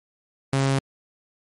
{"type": "tone", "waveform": "sawtooth", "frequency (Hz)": 135.8, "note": "C#3", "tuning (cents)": -35, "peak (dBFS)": -15, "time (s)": [0.53, 0.79], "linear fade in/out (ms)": 2, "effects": ["MP3 48 kbps"]}